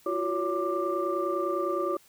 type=tone cluster; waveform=sine; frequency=342.6 / 372.4 / 564 / 1184 Hz; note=F4 / F#4 / C#5 / D6; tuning=-33 / +11 / +30 / +14 cents; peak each=-31 dBFS; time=0.06-1.97 s; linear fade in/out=5 ms; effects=tanh soft clip ceiling -16 dBFS + white hiss -59 dBFS RMS until 2.08 s